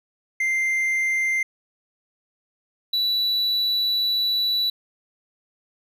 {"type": "tone pair in turn", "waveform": "triangle", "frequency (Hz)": [2091, 3947], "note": ["C7", "B7"], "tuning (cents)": [-2, -2], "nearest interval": "major seventh", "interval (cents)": 1100, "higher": "second", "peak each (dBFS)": -18, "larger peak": "neither", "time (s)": [[0.4, 1.43], [2.93, 4.7]], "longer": "second", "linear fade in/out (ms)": 5, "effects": []}